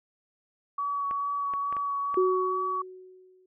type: tone with vibrato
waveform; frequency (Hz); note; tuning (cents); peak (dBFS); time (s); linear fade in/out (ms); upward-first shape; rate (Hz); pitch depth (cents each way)
sine; 1132; C#6; +36; -27; 0.78-2.82; 5; sine; 2.3; 13
type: clicks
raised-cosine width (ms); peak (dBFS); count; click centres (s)
0.5; -25; 5; 1.111 / 1.537 / 1.726 / 1.767 / 2.143
type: tone with exponential decay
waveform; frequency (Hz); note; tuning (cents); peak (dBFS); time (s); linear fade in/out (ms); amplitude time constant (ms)
sine; 370.7; F#4; +3; -19; 2.17-3.46; 5; 280
effects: none